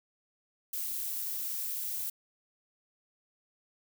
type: noise with amplitude modulation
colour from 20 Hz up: violet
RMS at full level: -33 dBFS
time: 0.73-2.1 s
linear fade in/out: 5 ms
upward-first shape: sine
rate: 293 Hz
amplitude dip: 55%
effects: none